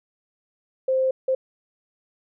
sine tone bursts at uneven times, 523.3 Hz, C5, in tune, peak -18 dBFS, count 2, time 0.88-1.11 / 1.28-1.35 s, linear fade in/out 5 ms, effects none

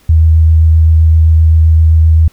sine tone with vibrato, 80 Hz, D#2, 49 cents sharp, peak -3 dBFS, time 0.09-2.28 s, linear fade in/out 5 ms, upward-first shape sine, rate 7.7 Hz, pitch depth 13 cents each way, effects pink hiss -48 dBFS RMS until 2.32 s

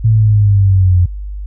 sine linear sweep, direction down, 112.6 to 87.7 Hz, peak -6 dBFS, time 0.04-1.06 s, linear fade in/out 10 ms, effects added 50 Hz sine -21 dBFS peak until 1.46 s

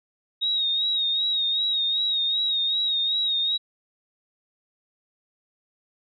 sine tone with vibrato, 3766 Hz, A#7, 17 cents sharp, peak -21 dBFS, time 0.41-3.58 s, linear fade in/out 20 ms, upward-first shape sine, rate 2.6 Hz, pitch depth 51 cents each way, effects none

